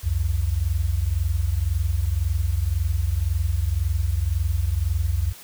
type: tone pair together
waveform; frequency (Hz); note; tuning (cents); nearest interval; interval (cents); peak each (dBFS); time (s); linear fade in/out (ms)
sine; 65.41 / 87.31; C2 / F2; 0 / 0; perfect fourth; 500; -23 / -22; 0.03-5.33; 20
effects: white hiss -44 dBFS RMS until 5.43 s